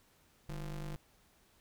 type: ring-modulated tone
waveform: square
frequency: 87.2 Hz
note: F2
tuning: 2 cents flat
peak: -37 dBFS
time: 0.49-0.96 s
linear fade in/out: 0 ms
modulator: 62.4 Hz
effects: pink hiss -68 dBFS RMS until 1.6 s